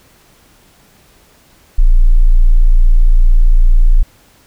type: tone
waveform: sine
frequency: 28.82 Hz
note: A#0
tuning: 19 cents flat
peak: -3 dBFS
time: 1.78-4.03 s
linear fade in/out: 10 ms
effects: pink hiss -48 dBFS RMS until 4.46 s